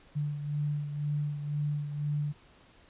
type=beating tone pair; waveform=sine; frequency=146.83 / 148.83 Hz; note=D3 / D3; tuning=0 / +23 cents; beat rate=2 Hz; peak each=-30 / -38 dBFS; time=0.15-2.33 s; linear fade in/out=20 ms; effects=pink hiss -59 dBFS RMS until 2.89 s + resampled to 8000 Hz